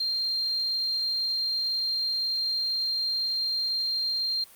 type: tone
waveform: sine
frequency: 4186 Hz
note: C8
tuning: in tune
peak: -25 dBFS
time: 0-4.44 s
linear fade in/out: 5 ms
effects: white hiss -52 dBFS RMS until 4.55 s + Opus 32 kbps